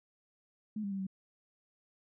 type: tone with pitch steps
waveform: sine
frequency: 213.7 / 199.6 / 194.8 / 190.8 Hz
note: G#3 / G3 / G3 / G3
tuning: +50 / +32 / -11 / -47 cents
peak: -34 dBFS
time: 0.76-1.068 s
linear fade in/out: 5 ms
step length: 77 ms
effects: none